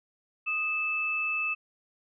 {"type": "tone pair together", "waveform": "sine", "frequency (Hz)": [1244.5, 2625], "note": ["D#6", "E7"], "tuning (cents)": [0, -8], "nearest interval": "octave + minor second", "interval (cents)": 1292, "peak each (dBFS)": [-37, -27], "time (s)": [0.46, 1.55], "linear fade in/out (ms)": 20, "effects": []}